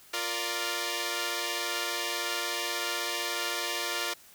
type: chord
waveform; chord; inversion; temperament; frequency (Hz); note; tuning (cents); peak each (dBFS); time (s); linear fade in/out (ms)
5% pulse; Bb major; second; equal; 349.2 / 466.2 / 587.3; F4 / Bb4 / D5; 0 / 0 / 0; -23; 0.13-4.14; 10
effects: white hiss -55 dBFS RMS until 4.34 s